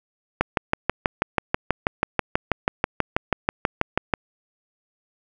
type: click train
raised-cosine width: 0.5 ms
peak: -3 dBFS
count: 24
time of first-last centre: 0.41-4.138 s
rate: 6.17 Hz
effects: none